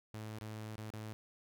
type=tone with dropouts; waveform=sawtooth; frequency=108.4 Hz; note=A2; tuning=25 cents flat; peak=-39 dBFS; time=0.14-1.13 s; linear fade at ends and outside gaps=0 ms; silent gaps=0.386-0.412 / 0.759-0.781 / 0.903-0.937 s; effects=none